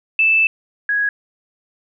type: tone pair in turn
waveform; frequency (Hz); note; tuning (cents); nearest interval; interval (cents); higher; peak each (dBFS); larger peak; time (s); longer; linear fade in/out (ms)
sine; 2637 / 1661.2; E7 / G#6; 0 / 0; minor sixth; 800; first; -11 / -15; first; 0.19-0.47 / 0.89-1.09; first; 2
effects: none